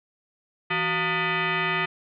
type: tone with frequency modulation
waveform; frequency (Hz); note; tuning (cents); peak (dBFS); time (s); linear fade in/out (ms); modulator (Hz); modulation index
sine; 373.5; F#4; +16; -22; 0.7-1.86; 10; 537; 4.6
effects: none